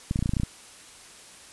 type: clicks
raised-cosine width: 5 ms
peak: -13 dBFS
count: 10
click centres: 0.111 / 0.159 / 0.191 / 0.226 / 0.259 / 0.293 / 0.336 / 0.368 / 0.399 / 0.434 s
effects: white hiss -48 dBFS RMS until 1.52 s + resampled to 24000 Hz